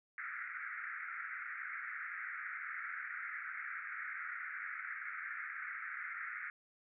pink band-pass noise, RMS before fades -44 dBFS, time 0.18-6.5 s, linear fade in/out 2 ms, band 1300 to 2200 Hz, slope 96 dB/octave, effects none

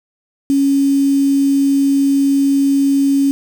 sine tone with quantisation, 277.2 Hz, C#4, in tune, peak -10 dBFS, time 0.5-3.31 s, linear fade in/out 0 ms, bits 5, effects none

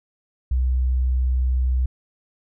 sine tone, 63.4 Hz, B1, 46 cents sharp, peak -17 dBFS, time 0.51-1.86 s, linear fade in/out 5 ms, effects none

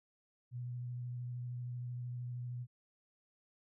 sine tone with vibrato, 122.7 Hz, B2, 11 cents flat, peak -39 dBFS, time 0.51-2.67 s, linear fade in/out 50 ms, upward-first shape sine, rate 13 Hz, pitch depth 15 cents each way, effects none

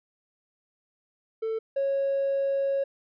triangle tone pair in turn, 445 / 550 Hz, A4 / C#5, +20 / -14 cents, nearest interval major third, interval 366 cents, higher second, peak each -24 / -20 dBFS, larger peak second, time 1.42-1.59 / 1.76-2.84 s, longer second, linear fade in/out 10 ms, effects tanh soft clip ceiling -20 dBFS + resampled to 11025 Hz

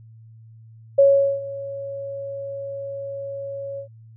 sine tone with ADSR envelope, 554.4 Hz, C#5, in tune, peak -9 dBFS, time 0.98-3.88 s, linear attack 10 ms, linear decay 410 ms, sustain -19 dB, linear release 93 ms, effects added 112 Hz sine -43 dBFS peak until 4.16 s

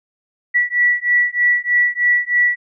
sine beating tone pair, 1947 / 1950.2 Hz, B6 / B6, -25 / -22 cents, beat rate 3.2 Hz, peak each -16 dBFS, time 0.54-2.56 s, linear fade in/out 20 ms, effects none

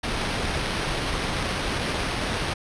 pink noise with sample-and-hold, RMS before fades -27 dBFS, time 0.03-2.54 s, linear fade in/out 10 ms, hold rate 7350 Hz, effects resampled to 22050 Hz

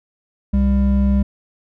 triangle tone pair together, 66.51 / 199.3 Hz, C2 / G3, +29 / +29 cents, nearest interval octave + perfect fifth, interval 1900 cents, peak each -13 dBFS, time 0.53-1.23 s, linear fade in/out 10 ms, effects none

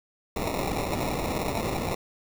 white noise with sample-and-hold, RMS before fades -29 dBFS, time 0.36-1.95 s, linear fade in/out 5 ms, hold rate 1575 Hz, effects none

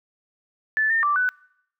sine tone with pitch steps, 1747 / 1812 / 1170 / 1496 Hz, A6 / A#6 / D6 / F#6, -13 / -50 / -7 / +19 cents, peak -18 dBFS, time 0.77-1.29 s, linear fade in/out 0 ms, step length 130 ms, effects noise-tail reverb RT60 0.8 s tail -26 dB re dry

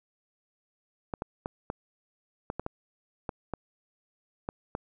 clicks, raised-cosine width 1 ms, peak -18 dBFS, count 11, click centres 1.138 / 1.221 / 1.459 / 1.701 / 2.501 / 2.596 / 2.664 / 3.292 / 3.537 / 4.489 / 4.751 s, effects none

